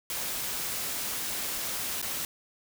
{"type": "noise with dropouts", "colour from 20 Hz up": "white", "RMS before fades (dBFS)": -33, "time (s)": [0.1, 2.25], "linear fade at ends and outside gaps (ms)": 1, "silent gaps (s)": [2.016, 2.026], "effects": []}